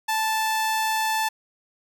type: tone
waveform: sawtooth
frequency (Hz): 878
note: A5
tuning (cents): -4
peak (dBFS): -18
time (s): 0.08-1.29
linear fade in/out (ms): 10
effects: none